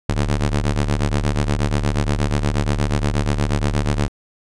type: ring-modulated tone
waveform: sawtooth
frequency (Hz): 73.6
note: D2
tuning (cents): +4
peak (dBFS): -10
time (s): 0.09-4.08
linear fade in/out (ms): 0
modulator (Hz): 32.6
effects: resampled to 22050 Hz